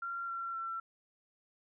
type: tone with pitch steps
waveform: sine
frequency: 1378 / 1363 / 1348.1 Hz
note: F6 / F6 / E6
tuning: -24 / -43 / +38 cents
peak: -36 dBFS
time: 0.02-0.8 s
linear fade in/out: 5 ms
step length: 260 ms
effects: none